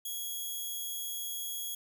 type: tone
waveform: 5% pulse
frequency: 3322 Hz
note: G#7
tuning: in tune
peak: -27 dBFS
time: 0.05-1.75 s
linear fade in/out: 5 ms
effects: none